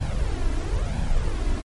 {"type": "noise with flanger", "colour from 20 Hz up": "brown", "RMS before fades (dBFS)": -23, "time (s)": [0, 1.62], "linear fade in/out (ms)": 20, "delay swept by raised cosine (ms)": [1.2, 3], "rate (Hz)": 1, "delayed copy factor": 0.6, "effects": ["MP3 48 kbps"]}